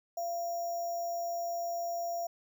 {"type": "tone with sample-and-hold", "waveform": "sine", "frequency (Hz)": 686, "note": "F5", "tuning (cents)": -31, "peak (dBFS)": -32, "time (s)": [0.17, 2.27], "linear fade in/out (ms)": 5, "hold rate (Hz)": 6300, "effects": []}